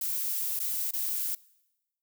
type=noise with dropouts; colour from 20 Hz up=violet; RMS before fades=-31 dBFS; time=0.01-1.35 s; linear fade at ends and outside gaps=5 ms; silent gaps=0.593-0.599 / 0.91-0.934 s; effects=noise-tail reverb RT60 1.0 s tail -23 dB re dry